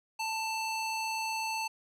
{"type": "tone with band-pass filter", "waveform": "square", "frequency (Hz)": 886, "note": "A5", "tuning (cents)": 12, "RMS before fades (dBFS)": -34, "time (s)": [0.19, 1.68], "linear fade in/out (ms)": 10, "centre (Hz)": 3500, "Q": 0.55, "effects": []}